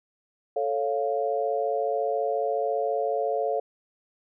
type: chord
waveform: sine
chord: A augmented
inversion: none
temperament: equal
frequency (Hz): 440 / 554.4 / 698.5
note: A4 / C#5 / E#5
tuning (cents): 0 / 0 / 0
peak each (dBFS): -28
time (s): 0.56-3.6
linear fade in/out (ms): 5
effects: none

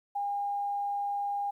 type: tone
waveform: sine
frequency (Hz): 809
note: G#5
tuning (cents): -46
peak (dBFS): -29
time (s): 0.15-1.51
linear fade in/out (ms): 10
effects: 11-bit

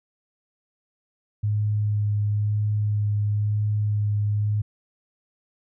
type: tone with vibrato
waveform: sine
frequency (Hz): 104.6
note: G#2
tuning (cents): +13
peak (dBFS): -20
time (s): 1.43-4.62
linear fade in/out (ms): 10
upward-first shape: sine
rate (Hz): 1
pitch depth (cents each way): 12
effects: none

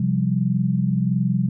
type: chord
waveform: sine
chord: C suspended fourth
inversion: none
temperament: equal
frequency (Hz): 130.81 / 174.61 / 196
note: C3 / F3 / G3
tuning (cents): 0 / 0 / 0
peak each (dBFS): -22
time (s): 0-1.49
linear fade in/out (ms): 5
effects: none

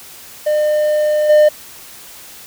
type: tone with level steps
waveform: triangle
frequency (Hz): 604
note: D5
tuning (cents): +48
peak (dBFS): -10 / -4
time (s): 0.46-1.49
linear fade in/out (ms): 10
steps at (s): 1.29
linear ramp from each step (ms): 10
effects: white hiss -37 dBFS RMS until 2.46 s

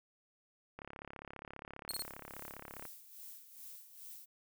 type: click train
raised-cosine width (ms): 0.5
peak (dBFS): -31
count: 73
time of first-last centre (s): 0.79-2.853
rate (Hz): 34.9
type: tone bursts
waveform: 20% pulse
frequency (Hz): 4300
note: C8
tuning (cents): +47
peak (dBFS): -31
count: 3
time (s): 1.89-2.02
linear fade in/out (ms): 0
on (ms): 26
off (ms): 26
type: noise with tremolo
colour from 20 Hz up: violet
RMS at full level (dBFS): -50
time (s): 1.91-4.26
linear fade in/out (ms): 20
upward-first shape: sine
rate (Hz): 2.4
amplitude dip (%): 65
effects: none

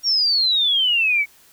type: exponential sweep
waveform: sine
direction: down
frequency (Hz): 5670 to 2217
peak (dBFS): -15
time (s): 0.03-1.26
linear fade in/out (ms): 50
effects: white hiss -52 dBFS RMS until 1.52 s

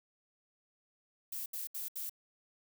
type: noise bursts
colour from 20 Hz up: violet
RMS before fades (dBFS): -40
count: 4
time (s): 1.32-2.096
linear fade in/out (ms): 5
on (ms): 140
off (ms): 72
effects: none

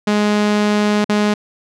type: tone with dropouts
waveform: sawtooth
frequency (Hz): 208.7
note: G#3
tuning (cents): +9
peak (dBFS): -9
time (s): 0.07-1.34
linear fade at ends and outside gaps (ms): 5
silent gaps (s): 1.045-1.093
effects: low-pass 6000 Hz 12 dB/octave

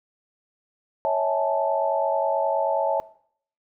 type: chord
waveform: sine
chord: A major seventh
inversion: first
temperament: equal with one note detuned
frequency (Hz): 554.4 / 647.6 / 830.6 / 880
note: C#5 / E5 / G#5 / A5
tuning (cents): 0 / -31 / 0 / 0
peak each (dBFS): -25 / -25 / -31 / -25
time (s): 1.05-3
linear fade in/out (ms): 0
effects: noise-tail reverb RT60 0.6 s tail -20 dB re dry

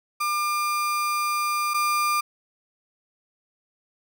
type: tone pair in turn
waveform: 35% pulse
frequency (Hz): 1200 / 1200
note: D6 / D6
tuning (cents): +37 / +37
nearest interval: unison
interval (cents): 0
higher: neither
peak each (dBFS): -21 / -19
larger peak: second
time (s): 0.2-1.74 / 1.74-2.21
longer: first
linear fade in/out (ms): 10
effects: none

